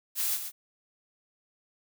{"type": "noise with echo", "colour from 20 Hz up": "blue", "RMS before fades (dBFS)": -29, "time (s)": [0.15, 0.39], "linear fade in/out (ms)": 50, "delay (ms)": 130, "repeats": 1, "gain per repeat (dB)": -8, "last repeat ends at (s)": 0.52, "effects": []}